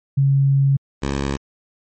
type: tone pair in turn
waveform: sine / 10% pulse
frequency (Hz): 137.7 / 69.25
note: C#3 / C#2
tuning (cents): -11 / -1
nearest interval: octave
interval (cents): 1190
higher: first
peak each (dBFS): -12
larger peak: neither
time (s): 0.17-0.77 / 1.02-1.37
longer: first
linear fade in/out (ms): 10
effects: MP3 32 kbps